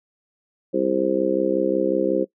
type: harmonic tone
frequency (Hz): 65.5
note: C2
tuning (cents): +2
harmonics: 3 / 4 / 5 / 6 / 7 / 8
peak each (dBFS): -29 / -29 / -23 / -24 / -29 / -23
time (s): 0.73-2.25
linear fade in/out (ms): 20
effects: noise-tail reverb RT60 0.1 s tail -18 dB re dry